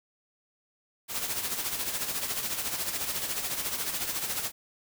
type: noise with tremolo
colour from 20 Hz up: white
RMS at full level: -30 dBFS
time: 1.08-4.52 s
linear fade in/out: 50 ms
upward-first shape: sine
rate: 14 Hz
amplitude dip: 55%
effects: none